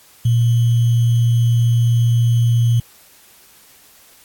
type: tone with sample-and-hold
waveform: sine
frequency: 117.8 Hz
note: A#2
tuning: 19 cents sharp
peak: -11 dBFS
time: 0.25-2.8 s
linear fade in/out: 5 ms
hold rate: 3150 Hz
effects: white hiss -48 dBFS RMS until 4.24 s + AAC 64 kbps